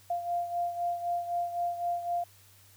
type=beating tone pair; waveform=sine; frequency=696 / 699.9 Hz; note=F5 / F5; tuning=-6 / +4 cents; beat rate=3.9 Hz; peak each=-30 / -36 dBFS; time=0.1-2.24 s; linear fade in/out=5 ms; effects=added 98 Hz sine -60 dBFS peak until 2.76 s + white hiss -59 dBFS RMS until 2.76 s